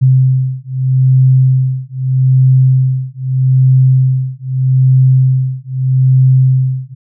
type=beating tone pair; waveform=sine; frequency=130 / 130.8 Hz; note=C3 / C3; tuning=-11 / 0 cents; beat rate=0.8 Hz; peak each=-10 dBFS; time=0.01-6.95 s; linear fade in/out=20 ms; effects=none